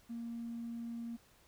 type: tone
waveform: triangle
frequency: 233.1 Hz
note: A#3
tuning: in tune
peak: -36 dBFS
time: 0.09-1.17 s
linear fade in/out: 20 ms
effects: tanh soft clip ceiling -37 dBFS + pink hiss -66 dBFS RMS until 1.47 s